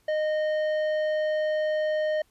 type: tone with tanh clipping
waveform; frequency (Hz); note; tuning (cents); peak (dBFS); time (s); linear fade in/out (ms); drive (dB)
sine; 616; D#5; -17; -25; 0.08-2.22; 5; 10
effects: pink hiss -66 dBFS RMS until 2.3 s + resampled to 32000 Hz